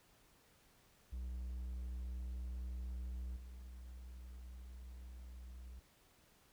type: tone with level steps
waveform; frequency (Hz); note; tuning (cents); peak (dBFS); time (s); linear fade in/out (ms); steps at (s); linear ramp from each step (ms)
triangle; 61.74; B1; 0; -39 / -47; 1.12-5.8; 10; 3.36; 10
effects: pink hiss -69 dBFS RMS until 6.52 s

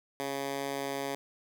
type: tone with high-pass filter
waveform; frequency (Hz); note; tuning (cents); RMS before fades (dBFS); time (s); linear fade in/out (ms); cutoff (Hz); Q
10% pulse; 138.59; C#3; 0; -35; 0.2-1.15; 0; 290; 0.77
effects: none

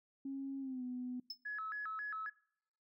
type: tone with pitch glide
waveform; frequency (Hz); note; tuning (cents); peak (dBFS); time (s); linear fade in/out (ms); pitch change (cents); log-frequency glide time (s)
sine; 272.3 to 249.7; C#4 to B3; -31 to +19; -39; 0.25-1.2; 5; -150; 0.6-0.83
type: tone with exponential decay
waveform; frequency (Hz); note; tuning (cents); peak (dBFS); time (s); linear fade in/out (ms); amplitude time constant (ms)
triangle; 5230; E8; -15; -36; 1.3-1.38; 5; 17
type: tone with vibrato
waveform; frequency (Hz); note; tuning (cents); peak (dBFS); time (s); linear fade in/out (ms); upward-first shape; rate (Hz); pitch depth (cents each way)
sine; 1480; F#6; 0; -39; 1.45-2.3; 10; square; 3.7; 230
effects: noise-tail reverb RT60 0.8 s tail -25 dB re dry + tanh soft clip ceiling -32 dBFS

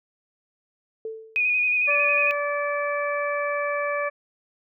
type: tone with exponential decay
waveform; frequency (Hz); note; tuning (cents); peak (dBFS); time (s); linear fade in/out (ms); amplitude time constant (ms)
sine; 443.2; A4; +13; -27; 1.05-1.56; 2; 110
type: tone with vibrato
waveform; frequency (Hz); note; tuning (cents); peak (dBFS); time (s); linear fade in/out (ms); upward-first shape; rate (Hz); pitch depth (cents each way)
sine; 2477; D#7; -8; -19; 1.36-2.31; 0; square; 11; 22
type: harmonic tone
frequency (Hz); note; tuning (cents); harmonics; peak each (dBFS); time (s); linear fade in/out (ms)
579; D5; -25; 1 / 2 / 3 / 4; -26 / -29 / -31 / -32; 1.87-4.1; 20
effects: none

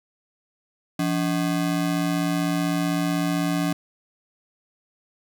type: ring-modulated tone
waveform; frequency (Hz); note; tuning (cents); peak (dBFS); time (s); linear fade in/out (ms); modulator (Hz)
square; 229.6; A#3; -26; -19; 0.99-3.73; 5; 57.9
effects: none

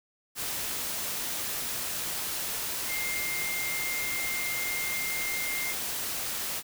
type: tone in noise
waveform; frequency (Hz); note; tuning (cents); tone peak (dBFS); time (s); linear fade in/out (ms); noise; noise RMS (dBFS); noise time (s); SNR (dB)
sine; 2110; C7; +14; -32; 2.87-5.75; 50; white; -33; 0.35-6.63; -2
effects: none

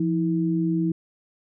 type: tone pair together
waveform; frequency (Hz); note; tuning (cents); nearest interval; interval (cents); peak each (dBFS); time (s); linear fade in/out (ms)
sine; 171.4 / 323.1; F3 / E4; -32 / -35; major seventh; 1097; -23; 0-0.92; 5
effects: none

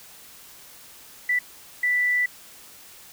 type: tone bursts at uneven times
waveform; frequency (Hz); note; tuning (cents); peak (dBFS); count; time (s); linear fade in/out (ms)
sine; 1975.5; B6; 0; -19; 2; 1.29-1.39 / 1.83-2.26; 5
effects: white hiss -47 dBFS RMS until 3.12 s

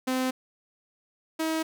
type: tone pair in turn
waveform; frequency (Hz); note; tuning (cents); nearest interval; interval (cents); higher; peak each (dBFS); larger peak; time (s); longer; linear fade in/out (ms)
sawtooth; 257.8 / 319.7; C4 / D#4; -26 / +47; major third; 373; second; -21 / -22; first; 0.07-0.31 / 1.39-1.63; neither; 10
effects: none

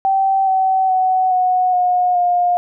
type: tone with pitch steps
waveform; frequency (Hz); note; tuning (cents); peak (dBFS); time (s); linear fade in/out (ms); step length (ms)
sine; 774 / 760.7 / 747.6 / 734.8 / 722.2 / 709.8; G5 / F#5 / F#5 / F#5 / F#5 / F5; -22 / +48 / +18 / -12 / -42 / +28; -12; 0.05-2.57; 0; 420
effects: none

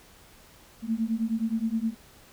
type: beating tone pair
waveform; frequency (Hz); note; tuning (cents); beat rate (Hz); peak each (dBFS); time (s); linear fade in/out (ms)
sine; 220 / 229.6; A3 / A#3; 0 / -26; 9.6; -28; 0.82-1.95; 50
effects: pink hiss -54 dBFS RMS until 2.32 s

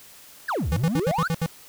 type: exponential two-way sweep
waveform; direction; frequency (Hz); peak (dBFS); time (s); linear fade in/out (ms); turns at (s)
triangle; down then up; 1883 to 63.7 to 1633; -21; 0.48-1.28; 10; 0.69
type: tone bursts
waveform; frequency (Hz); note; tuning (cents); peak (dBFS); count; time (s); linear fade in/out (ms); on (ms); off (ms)
square; 164.81; E3; 0; -22; 7; 0.72-1.461; 0; 45; 71
effects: white hiss -48 dBFS RMS until 1.68 s

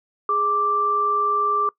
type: tone pair together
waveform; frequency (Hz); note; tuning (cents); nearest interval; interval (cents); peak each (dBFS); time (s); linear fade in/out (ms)
sine; 415.3 / 1174.6; G#4 / D6; 0 / 0; octave + tritone; 1800; -28 / -18; 0.29-1.69; 2
effects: noise-tail reverb RT60 0.1 s tail -21 dB re dry

